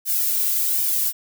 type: noise with flanger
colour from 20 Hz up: violet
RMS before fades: -21 dBFS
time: 0.05-1.13 s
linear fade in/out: 50 ms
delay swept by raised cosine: 1.5 to 2.38 ms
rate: 1.3 Hz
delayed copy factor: -0.85
effects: none